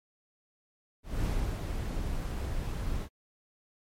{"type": "noise with ADSR envelope", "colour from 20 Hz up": "brown", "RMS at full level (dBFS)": -29, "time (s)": [1.03, 3.09], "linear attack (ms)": 190, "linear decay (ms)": 380, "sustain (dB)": -4, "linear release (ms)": 64, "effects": ["MP3 64 kbps"]}